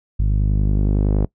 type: tone with low-pass filter sweep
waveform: sawtooth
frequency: 50.7 Hz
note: G#1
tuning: 41 cents flat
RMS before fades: -17 dBFS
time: 0.19-1.25 s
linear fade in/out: 5 ms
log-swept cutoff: 120 to 510 Hz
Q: 0.89
effects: noise-tail reverb RT60 0.1 s tail -22 dB re dry